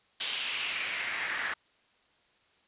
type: noise with band-pass filter sweep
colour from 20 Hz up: pink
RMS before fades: -34 dBFS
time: 0.2-1.54 s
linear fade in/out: 5 ms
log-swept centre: 3300 to 1700 Hz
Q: 3.1
effects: white hiss -67 dBFS RMS until 2.67 s + resampled to 8000 Hz